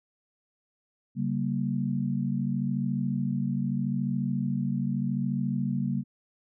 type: chord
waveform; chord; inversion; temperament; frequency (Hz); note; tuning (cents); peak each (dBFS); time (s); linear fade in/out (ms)
sine; G diminished; second; equal with one note detuned; 138.59 / 192.3 / 233.1; Db3 / G3 / Bb3; 0 / -33 / 0; -30; 1.15-6.04; 50
effects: none